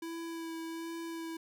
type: tone with vibrato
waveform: square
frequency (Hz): 330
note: E4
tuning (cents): +2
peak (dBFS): -39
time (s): 0.02-1.37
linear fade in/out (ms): 5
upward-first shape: sine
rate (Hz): 1.3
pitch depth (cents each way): 14
effects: none